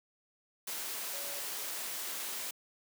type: tone in noise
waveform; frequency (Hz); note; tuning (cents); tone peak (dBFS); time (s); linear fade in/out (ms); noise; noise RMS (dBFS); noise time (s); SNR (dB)
sine; 566; C#5; +36; -48; 1.13-1.4; 5; white; -39; 0.67-2.51; -12
effects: high-pass 300 Hz 12 dB/octave